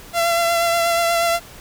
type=tone with vibrato; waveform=sawtooth; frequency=679 Hz; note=F5; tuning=49 cents flat; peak=-12 dBFS; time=0.13-1.4 s; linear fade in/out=50 ms; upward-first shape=triangle; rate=8.3 Hz; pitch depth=23 cents each way; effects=pink hiss -41 dBFS RMS until 1.6 s